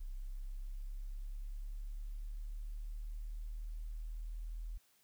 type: linear sweep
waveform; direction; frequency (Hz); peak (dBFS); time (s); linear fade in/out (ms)
sine; up; 32.7 to 40.61; -40; 0-4.78; 10
effects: white hiss -71 dBFS RMS until 5.03 s